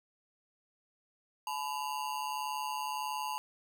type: ring-modulated tone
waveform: square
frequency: 932.3 Hz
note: A#5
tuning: in tune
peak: -32 dBFS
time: 1.47-3.38 s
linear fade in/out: 0 ms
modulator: 70.8 Hz
effects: none